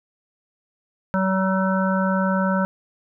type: harmonic tone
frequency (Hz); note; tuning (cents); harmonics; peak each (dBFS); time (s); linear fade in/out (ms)
189.8; F#3; +44; 1 / 3 / 5 / 7 / 8; -20 / -25 / -27 / -28 / -29; 1.14-2.65; 0
effects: none